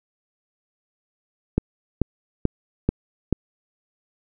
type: click train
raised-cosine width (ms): 3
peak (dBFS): -5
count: 5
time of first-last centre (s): 1.58-3.327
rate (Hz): 2.29
effects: none